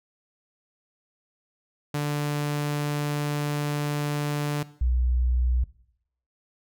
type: tone pair in turn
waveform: sawtooth / sine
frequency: 146.83 / 61.73 Hz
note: D3 / B1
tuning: 0 / 0 cents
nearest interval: octave + minor third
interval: 1500 cents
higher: first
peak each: -21 / -20 dBFS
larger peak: second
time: 1.94-4.63 / 4.81-5.64 s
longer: first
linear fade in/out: 5 ms
effects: noise-tail reverb RT60 0.7 s tail -18 dB re dry